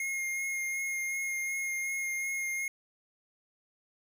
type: tone with vibrato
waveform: square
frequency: 2141 Hz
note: C7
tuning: 39 cents sharp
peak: -32 dBFS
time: 0-2.68 s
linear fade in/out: 2 ms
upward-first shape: sine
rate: 2.7 Hz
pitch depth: 15 cents each way
effects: 11-bit